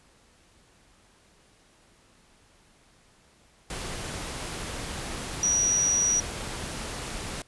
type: tone in noise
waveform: sine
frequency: 5800 Hz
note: F#8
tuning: 35 cents flat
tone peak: -21 dBFS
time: 5.43-6.2 s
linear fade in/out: 2 ms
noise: pink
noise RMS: -35 dBFS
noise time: 3.7-7.42 s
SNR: +11 dB
effects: pink hiss -60 dBFS RMS until 7.47 s + resampled to 24000 Hz